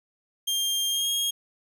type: tone with pitch glide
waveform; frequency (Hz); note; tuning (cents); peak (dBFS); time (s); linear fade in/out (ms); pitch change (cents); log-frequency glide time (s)
sawtooth; 3200 to 3260; G7 to G#7; +35 to -33; -21; 0.47-1.31; 10; +32; 0.89-1.09
effects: none